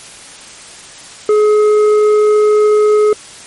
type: tone with frequency modulation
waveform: sine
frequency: 423 Hz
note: G#4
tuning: 32 cents sharp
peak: -8 dBFS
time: 1.29-3.13 s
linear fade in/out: 2 ms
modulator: 846 Hz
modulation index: 0.64
effects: white hiss -34 dBFS RMS until 3.46 s + MP3 48 kbps